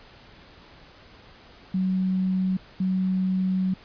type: tone bursts at uneven times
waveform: sine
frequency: 187 Hz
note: F#3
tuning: 19 cents sharp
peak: -21 dBFS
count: 2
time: 1.74-2.57 / 2.8-3.74 s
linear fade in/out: 5 ms
effects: pink hiss -50 dBFS RMS until 3.84 s + resampled to 11025 Hz